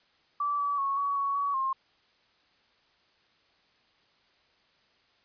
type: tone with pitch steps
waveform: sine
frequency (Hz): 1159 / 1147 / 1103 / 1128 / 1116 / 1130 / 1065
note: D6 / D6 / C#6 / C#6 / C#6 / C#6 / C6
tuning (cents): -23 / -41 / -9 / +30 / +11 / +33 / +30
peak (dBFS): -26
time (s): 0.4-1.73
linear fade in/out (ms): 5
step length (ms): 190
effects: white hiss -66 dBFS RMS until 5.24 s + resampled to 11025 Hz